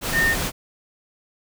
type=tone in noise; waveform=sine; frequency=1826 Hz; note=A#6; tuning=36 cents flat; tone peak=-17 dBFS; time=0.12-0.36 s; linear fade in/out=50 ms; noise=pink; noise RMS=-25 dBFS; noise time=0.01-0.52 s; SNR=+5 dB; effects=none